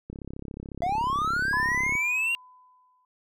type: click train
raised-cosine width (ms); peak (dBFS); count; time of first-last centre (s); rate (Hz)
3; -24; 64; 0.1-1.953; 34
type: linear sweep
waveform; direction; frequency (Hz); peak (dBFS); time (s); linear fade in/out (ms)
triangle; up; 666 to 2800; -22; 0.82-2.35; 0
type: tone with exponential decay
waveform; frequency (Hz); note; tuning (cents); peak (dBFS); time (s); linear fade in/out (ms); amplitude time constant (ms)
sine; 1005; B5; +30; -25; 1.53-3.05; 2; 330
effects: none